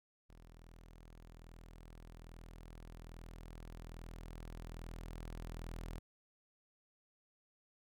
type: tone with level ramp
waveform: sawtooth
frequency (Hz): 41.2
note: E1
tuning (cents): 0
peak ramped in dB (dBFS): -53 to -39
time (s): 0.29-5.99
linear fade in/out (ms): 10
effects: none